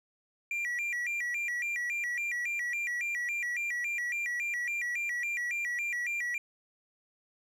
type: tone with vibrato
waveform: triangle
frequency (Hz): 2146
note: C7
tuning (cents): +43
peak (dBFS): -29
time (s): 0.51-6.38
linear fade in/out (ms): 2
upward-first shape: square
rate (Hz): 3.6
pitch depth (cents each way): 180
effects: none